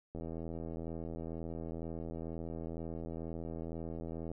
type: click train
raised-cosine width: 2 ms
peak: -29 dBFS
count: 343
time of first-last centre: 0.15-4.316 s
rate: 82.1 Hz
effects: none